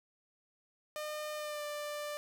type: tone with pitch glide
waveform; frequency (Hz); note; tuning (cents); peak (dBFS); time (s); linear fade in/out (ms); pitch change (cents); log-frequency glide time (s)
sawtooth; 606 to 591.8; D#5 to D5; -46 to +13; -34; 0.96-2.17; 0; -41; 1.35-1.64
effects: none